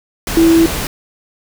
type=tone in noise; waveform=sine; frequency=329.6 Hz; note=E4; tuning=in tune; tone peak=-6 dBFS; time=0.37-0.66 s; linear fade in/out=2 ms; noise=pink; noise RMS=-20 dBFS; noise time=0.27-0.87 s; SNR=+11 dB; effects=none